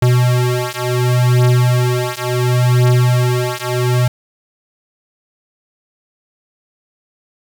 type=beating tone pair; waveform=square; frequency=123.47 / 124.17 Hz; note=B2 / B2; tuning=0 / +10 cents; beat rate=0.7 Hz; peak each=-15 dBFS; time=0.02-4.08 s; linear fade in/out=5 ms; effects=8-bit